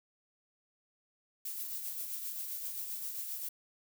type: noise with tremolo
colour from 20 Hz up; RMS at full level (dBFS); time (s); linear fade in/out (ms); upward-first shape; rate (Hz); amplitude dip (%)
violet; -38; 1.45-3.49; 5; triangle; 7.6; 45
effects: none